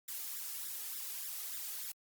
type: noise with flanger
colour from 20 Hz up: blue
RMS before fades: -42 dBFS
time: 0.08-1.92 s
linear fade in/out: 5 ms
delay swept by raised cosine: 0.54 to 2.44 ms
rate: 3.4 Hz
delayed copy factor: +0.9
effects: Opus 48 kbps